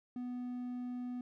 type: tone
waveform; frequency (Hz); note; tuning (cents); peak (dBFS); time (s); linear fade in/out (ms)
triangle; 247.2; B3; +2; -36; 0.16-1.21; 2
effects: none